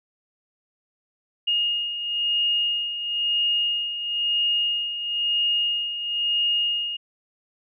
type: beating tone pair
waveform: sine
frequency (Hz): 2850 / 2851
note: F7 / F7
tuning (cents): +34 / +35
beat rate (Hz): 1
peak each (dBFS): -29 / -22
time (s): 1.47-6.97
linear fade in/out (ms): 10
effects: none